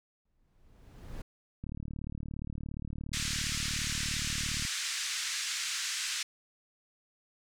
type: noise with exponential growth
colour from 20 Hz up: brown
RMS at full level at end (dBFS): -38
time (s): 0.25-1.22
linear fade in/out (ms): 5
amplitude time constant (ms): 210
type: click train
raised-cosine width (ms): 5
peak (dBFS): -27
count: 113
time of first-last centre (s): 1.64-4.651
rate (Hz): 37.2
type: band-pass noise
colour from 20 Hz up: white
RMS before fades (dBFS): -35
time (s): 3.13-6.23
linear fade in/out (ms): 5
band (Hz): 1500 to 7400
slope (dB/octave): 24
effects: none